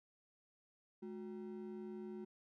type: ring-modulated tone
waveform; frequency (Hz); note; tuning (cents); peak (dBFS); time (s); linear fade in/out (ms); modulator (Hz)
triangle; 288.2; D4; -33; -40; 1.02-2.25; 10; 76.1
effects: none